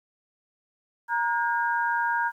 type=tone cluster; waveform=sine; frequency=937 / 1439 / 1619 Hz; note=A#5 / F#6 / G#6; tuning=+9 / -49 / -45 cents; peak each=-25 / -30 / -28 dBFS; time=1.08-2.32 s; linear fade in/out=50 ms; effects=10-bit